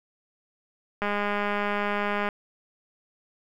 click train, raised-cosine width 0.5 ms, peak -13 dBFS, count 261, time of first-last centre 1.02-2.288 s, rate 205 Hz, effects 9-bit

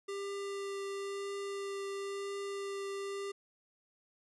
square tone with vibrato, 397 Hz, G4, 22 cents sharp, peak -38 dBFS, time 0.08-3.32 s, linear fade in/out 10 ms, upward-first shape triangle, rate 0.98 Hz, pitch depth 9 cents each way, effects resampled to 24000 Hz

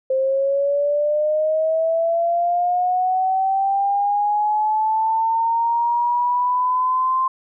sine linear sweep, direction up, 523 to 1048 Hz, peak -16 dBFS, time 0.1-7.28 s, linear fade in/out 5 ms, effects none

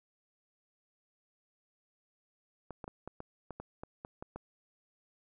clicks, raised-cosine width 1 ms, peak -28 dBFS, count 11, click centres 2.707 / 2.842 / 2.879 / 3.076 / 3.204 / 3.507 / 3.6 / 3.835 / 4.049 / 4.225 / 4.36 s, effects none

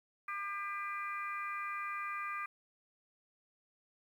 harmonic tone, 400 Hz, G4, 35 cents sharp, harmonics 3 / 4 / 5 / 6, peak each -39 / -46 / -45 / -45 dBFS, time 0.28-2.46 s, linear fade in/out 5 ms, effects 11-bit

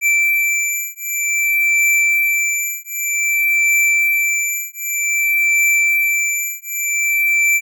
square beating tone pair, 2337 / 2337.53 Hz, D7 / D7, -9 / -9 cents, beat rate 0.53 Hz, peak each -18 dBFS, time 0.01-7.61 s, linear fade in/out 50 ms, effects none

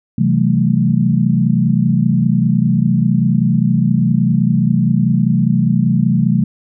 sine chord, F# half-diminished seventh, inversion second, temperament equal with one note detuned, 130.81 / 164.81 / 189.76 / 220 Hz, C3 / E3 / F#3 / A3, 0 / 0 / +44 / 0 cents, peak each -16 dBFS, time 0.18-6.44 s, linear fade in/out 5 ms, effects none

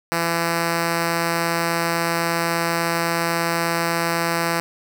5% pulse tone, 168.2 Hz, E3, 35 cents sharp, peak -8 dBFS, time 0.12-4.6 s, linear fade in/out 0 ms, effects none

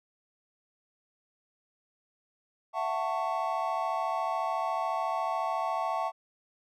triangle chord, F# minor seventh, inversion third, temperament just, 666 / 740 / 888 / 1110 Hz, E5 / F#5 / A5 / C#6, +18 / 0 / +16 / +2 cents, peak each -32 dBFS, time 2.73-6.12 s, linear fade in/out 50 ms, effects none

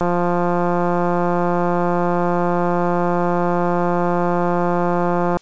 click train, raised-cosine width 1 ms, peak -6 dBFS, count 939, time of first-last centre 0.01-5.37 s, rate 175 Hz, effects white hiss -51 dBFS RMS until 5.41 s + resampled to 16000 Hz

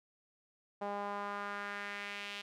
sawtooth tone with band-pass filter sweep, 202.9 Hz, G#3, 40 cents flat, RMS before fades -41 dBFS, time 0.81-2.42 s, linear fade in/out 10 ms, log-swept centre 750 to 3000 Hz, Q 2.1, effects none

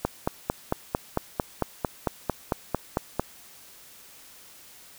click train, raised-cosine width 1 ms, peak -9 dBFS, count 15, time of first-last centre 0.05-3.196 s, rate 4.45 Hz, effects white hiss -50 dBFS RMS until 4.98 s

